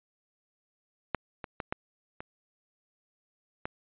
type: clicks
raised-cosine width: 0.5 ms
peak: -12 / -22 / -18 / -15 / -24 / -18 dBFS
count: 6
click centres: 1.147 / 1.442 / 1.602 / 1.725 / 2.205 / 3.655 s
effects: resampled to 8000 Hz